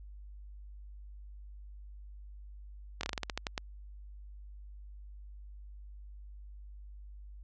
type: slowing click train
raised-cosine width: 0.2 ms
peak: -16 dBFS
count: 11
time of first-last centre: 3.01-3.578 s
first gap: 23 ms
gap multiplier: 1.19
effects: added 50 Hz sine -46 dBFS peak until 7.43 s + low-pass 7000 Hz 12 dB/octave

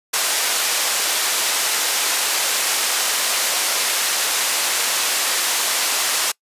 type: band-pass noise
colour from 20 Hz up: white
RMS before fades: -20 dBFS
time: 0.13-6.32 s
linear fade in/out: 10 ms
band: 510 to 9400 Hz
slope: 12 dB/octave
effects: noise-tail reverb RT60 0.1 s tail -25 dB re dry + resampled to 32000 Hz

